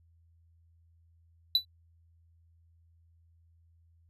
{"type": "tone with exponential decay", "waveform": "triangle", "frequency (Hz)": 3971, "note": "B7", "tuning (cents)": 9, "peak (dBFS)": -16, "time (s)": [1.55, 1.65], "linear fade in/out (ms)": 2, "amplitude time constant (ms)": 20, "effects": ["added 83 Hz sine -61 dBFS peak until 4.09 s", "resampled to 32000 Hz"]}